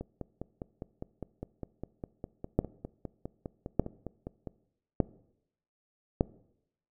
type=two click trains; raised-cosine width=2 ms; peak=-24 / -10 dBFS; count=23 / 4; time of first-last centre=0.01-4.472 / 2.59-6.209 s; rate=4.93 / 0.829 Hz; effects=noise-tail reverb RT60 0.8 s tail -21 dB re dry